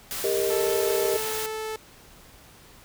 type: noise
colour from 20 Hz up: white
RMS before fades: -32 dBFS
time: 0.11-1.46 s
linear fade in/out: 0 ms
type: chord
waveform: sine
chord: Eb major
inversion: first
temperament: equal with one note detuned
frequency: 398.8 / 466.2 / 622.3 Hz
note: G4 / Bb4 / Eb5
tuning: +30 / 0 / 0 cents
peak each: -25 / -27 / -30 dBFS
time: 0.24-1.17 s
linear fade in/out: 2 ms
type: tone with pitch glide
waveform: sawtooth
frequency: 440 to 437 Hz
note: A4 to A4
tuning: 0 to -12 cents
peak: -26 dBFS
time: 0.5-1.76 s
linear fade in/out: 2 ms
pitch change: -12 cents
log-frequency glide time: 0.84-1.15 s
effects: pink hiss -51 dBFS RMS until 2.84 s